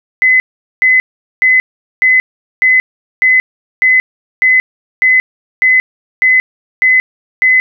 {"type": "tone bursts", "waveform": "sine", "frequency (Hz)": 2028, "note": "B6", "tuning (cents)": 45, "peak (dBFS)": -5, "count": 13, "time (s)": [0.22, 7.6], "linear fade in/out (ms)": 0, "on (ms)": 180, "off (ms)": 420, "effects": []}